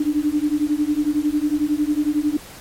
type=beating tone pair; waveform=sine; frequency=292.8 / 303.8 Hz; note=D4 / D#4; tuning=-5 / -41 cents; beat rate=11 Hz; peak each=-20 dBFS; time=0-2.37 s; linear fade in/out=5 ms; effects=pink hiss -40 dBFS RMS until 2.6 s + MP3 64 kbps